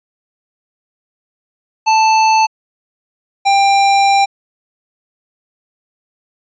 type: tone pair in turn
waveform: square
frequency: 880 / 792.5 Hz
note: A5 / G5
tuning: 0 / +19 cents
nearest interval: major second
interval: 181 cents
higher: first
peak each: -9 dBFS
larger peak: neither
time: 1.86-2.47 / 3.45-4.26 s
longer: second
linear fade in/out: 20 ms
effects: resampled to 16000 Hz